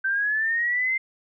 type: linear sweep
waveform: sine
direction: up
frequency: 1547 to 2097 Hz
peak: -21 dBFS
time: 0.04-0.98 s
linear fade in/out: 10 ms
effects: none